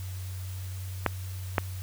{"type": "clicks", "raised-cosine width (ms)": 0.5, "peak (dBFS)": -7, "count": 2, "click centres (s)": [1.063, 1.582], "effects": ["added 93 Hz sine -34 dBFS peak until 1.82 s", "white hiss -48 dBFS RMS until 1.82 s"]}